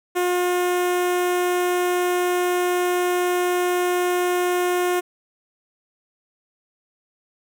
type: tone with notch filter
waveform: sawtooth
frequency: 357.6 Hz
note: F4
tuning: 41 cents sharp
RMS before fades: -21 dBFS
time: 0.15-5.01 s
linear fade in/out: 20 ms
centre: 4500 Hz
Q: 1.4
effects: none